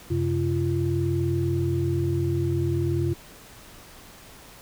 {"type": "tone cluster", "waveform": "sine", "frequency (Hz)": [93, 133.4, 342.9], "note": ["F#2", "C3", "F4"], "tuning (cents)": [9, 34, -32], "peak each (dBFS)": -26, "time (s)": [0.1, 3.14], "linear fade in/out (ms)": 10, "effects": ["pink hiss -47 dBFS RMS until 4.61 s"]}